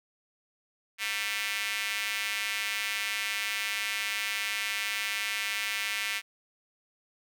square tone with high-pass filter, 104.3 Hz, G#2, 8 cents sharp, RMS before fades -32 dBFS, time 0.98-6.22 s, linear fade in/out 50 ms, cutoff 2200 Hz, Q 2.5, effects none

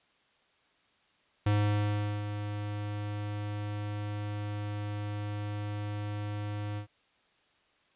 square tone with ADSR envelope, 103.83 Hz, G#2, in tune, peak -24 dBFS, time 1.46-6.87 s, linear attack 6 ms, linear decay 760 ms, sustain -10 dB, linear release 95 ms, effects white hiss -68 dBFS RMS until 7.95 s + resampled to 8000 Hz

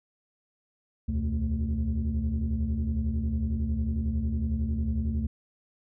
sine tone cluster, 71.1 / 82.1 / 123.4 / 221.7 Hz, C#2 / E2 / B2 / A3, +45 / -6 / -1 / +13 cents, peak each -27 / -30 / -36 / -30 dBFS, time 1.08-5.27 s, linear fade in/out 10 ms, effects tanh soft clip ceiling -20 dBFS

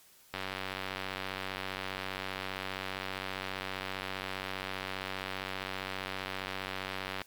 click train, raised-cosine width 0.3 ms, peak -19 dBFS, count 655, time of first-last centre 0.34-7.217 s, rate 95.1 Hz, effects white hiss -60 dBFS RMS until 7.26 s + MP3 96 kbps

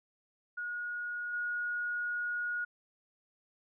sine tone with level steps, 1445 Hz, F#6, 41 cents flat, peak -35 / -32 dBFS, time 0.57-2.65 s, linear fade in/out 10 ms, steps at 1.33 s, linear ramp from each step 5 ms, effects none

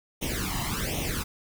pink noise with flanger, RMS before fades -30 dBFS, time 0.21-1.24 s, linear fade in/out 20 ms, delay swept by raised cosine 0.32 to 1.03 ms, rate 1.3 Hz, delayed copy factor +0.85, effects none

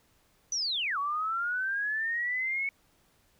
sine linear two-way sweep, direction down then up, 6070 to 1108.7 to 2221 Hz, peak -28 dBFS, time 0.52-2.69 s, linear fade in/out 2 ms, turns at 0.98 s, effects pink hiss -67 dBFS RMS until 3.39 s

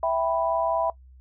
sine chord, E minor, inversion none, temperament equal, 659.3 / 784 / 987.8 Hz, E5 / G5 / B5, 0 / 0 / 0 cents, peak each -23 / -29 / -27 dBFS, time 0.03-0.9 s, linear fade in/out 2 ms, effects noise-tail reverb RT60 0.1 s tail -19 dB re dry + added 64 Hz sine -47 dBFS peak until 1.2 s

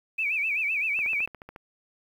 sine tone with vibrato, 2446 Hz, D#7, 30 cents flat, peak -24 dBFS, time 0.18-1.26 s, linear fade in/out 10 ms, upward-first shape sine, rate 7.8 Hz, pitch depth 150 cents each way
click train, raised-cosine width 0.5 ms, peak -27 dBFS, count 9, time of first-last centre 0.99-1.561 s, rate 14 Hz
effects 9-bit

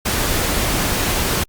pink noise, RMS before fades -19 dBFS, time 0.05-1.44 s, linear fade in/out 10 ms, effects Opus 48 kbps

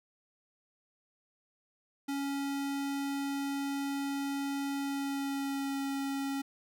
square tone with pitch glide, 278.6 to 275.1 Hz, C#4 to C#4, +9 to -13 cents, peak -33 dBFS, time 2.08-6.42 s, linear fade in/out 10 ms, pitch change -22 cents, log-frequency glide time 4.79-5.8 s, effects none

